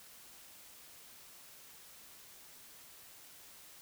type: silence
effects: white hiss -56 dBFS RMS until 3.81 s